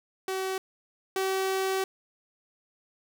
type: tone pair in turn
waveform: sawtooth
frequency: 379.6 / 382.2 Hz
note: F#4 / G4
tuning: +44 / -44 cents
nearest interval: unison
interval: 12 cents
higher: second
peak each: -25 / -22 dBFS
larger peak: second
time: 0.28-0.58 / 1.16-1.84 s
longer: second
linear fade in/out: 2 ms
effects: none